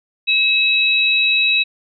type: tone pair together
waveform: sine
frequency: 2580 / 3856 Hz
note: E7 / B7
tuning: -38 / -42 cents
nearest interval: perfect fifth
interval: 696 cents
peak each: -14 / -17 dBFS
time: 0.27-1.64 s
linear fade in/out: 20 ms
effects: none